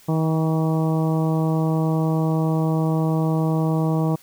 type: harmonic tone with a mistuned harmonic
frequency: 159.4 Hz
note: D#3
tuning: 42 cents sharp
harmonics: 1 / 2 / 3 / 4 / 5 / 6 / 7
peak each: -19 / -25 / -29 / -31 / -33 / -35 / -36 dBFS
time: 0.08-4.16 s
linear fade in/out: 10 ms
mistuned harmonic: 7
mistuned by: +21 cents
effects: white hiss -51 dBFS RMS until 4.22 s